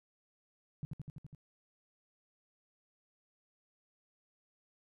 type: tone with echo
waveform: sine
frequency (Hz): 147.5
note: D3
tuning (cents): +8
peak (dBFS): -35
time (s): 0.83-0.85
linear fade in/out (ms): 0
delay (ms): 83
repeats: 6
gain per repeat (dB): -2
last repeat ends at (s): 1.348
effects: none